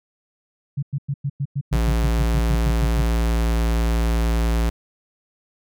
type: tone bursts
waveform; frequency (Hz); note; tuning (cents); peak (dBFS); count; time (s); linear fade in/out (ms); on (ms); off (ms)
sine; 140; C#3; +18; -20; 15; 0.77-3.025; 10; 57; 100
type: tone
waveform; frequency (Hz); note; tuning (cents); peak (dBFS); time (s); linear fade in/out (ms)
square; 56.9; A#1; -41; -18; 1.72-4.7; 10
effects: none